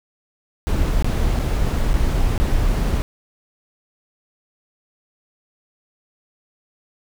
brown noise with dropouts, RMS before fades -18 dBFS, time 0.67-3.02 s, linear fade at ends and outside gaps 0 ms, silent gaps 1.024-1.045 / 1.389-1.395 / 1.933-1.941 / 2.378-2.4 s, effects none

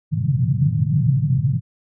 pink band-pass noise, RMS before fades -18 dBFS, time 0.11-1.61 s, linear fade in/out 50 ms, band 110 to 160 Hz, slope 48 dB/octave, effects none

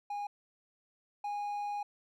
triangle tone pair in turn, 819 / 822.2 Hz, G#5 / G#5, -24 / -18 cents, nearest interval unison, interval 6 cents, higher second, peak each -33 / -32 dBFS, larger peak second, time 0.1-0.27 / 1.24-1.83 s, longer second, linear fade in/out 5 ms, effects none

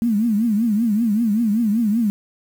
sine tone with vibrato, 220 Hz, A3, in tune, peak -15 dBFS, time 0.02-2.1 s, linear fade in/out 0 ms, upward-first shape triangle, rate 5.2 Hz, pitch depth 180 cents each way, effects 7-bit

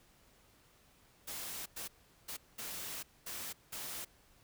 white noise bursts at uneven times, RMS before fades -43 dBFS, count 6, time 1.27-1.66 / 1.76-1.88 / 2.28-2.37 / 2.58-3.03 / 3.26-3.53 / 3.72-4.05 s, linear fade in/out 10 ms, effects pink hiss -66 dBFS RMS until 4.43 s

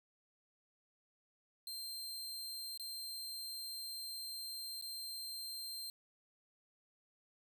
sawtooth tone with dropouts, 4157 Hz, C8, 12 cents flat, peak -40 dBFS, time 1.67-5.9 s, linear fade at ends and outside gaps 1 ms, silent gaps 2.775-2.797 / 4.813-4.823 s, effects none

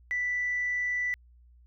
sine tone, 1975.5 Hz, B6, in tune, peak -26 dBFS, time 0.11-1.14 s, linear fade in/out 0 ms, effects tanh soft clip ceiling -22 dBFS + added 60 Hz sine -54 dBFS peak until 1.66 s

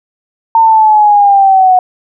sine linear sweep, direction down, 910 to 731 Hz, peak -3 dBFS, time 0.55-1.79 s, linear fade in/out 2 ms, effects none

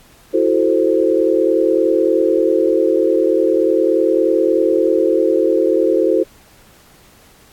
sine chord, F# half-diminished seventh, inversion third, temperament equal, 329.6 / 370 / 440 / 523.3 Hz, E4 / F#4 / A4 / C5, 0 / 0 / 0 / 0 cents, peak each -17 dBFS, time 0.33-6.24 s, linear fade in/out 20 ms, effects pink hiss -48 dBFS RMS until 7.52 s + AAC 64 kbps

